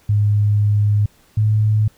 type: tone pair in turn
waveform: sine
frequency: 103.83 / 107.18 Hz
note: G#2 / A2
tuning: 0 / -45 cents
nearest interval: minor second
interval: 55 cents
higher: second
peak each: -12 dBFS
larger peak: neither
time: 0.09-1.06 / 1.37-1.88 s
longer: first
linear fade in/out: 5 ms
effects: pink hiss -54 dBFS RMS until 1.97 s